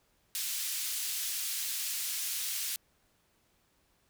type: band-pass noise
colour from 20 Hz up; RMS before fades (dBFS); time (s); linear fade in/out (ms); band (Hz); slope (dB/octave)
white; -35; 0.35-2.76; 0; 2600 to 16000; 12
effects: pink hiss -71 dBFS RMS until 4.09 s